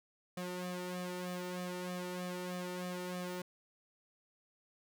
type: tone with flanger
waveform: sawtooth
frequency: 180.1 Hz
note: F#3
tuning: 46 cents flat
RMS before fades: -41 dBFS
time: 0.37-3.42 s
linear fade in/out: 5 ms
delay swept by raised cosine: 1.7 to 2.2 ms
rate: 3.2 Hz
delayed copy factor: +1
effects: none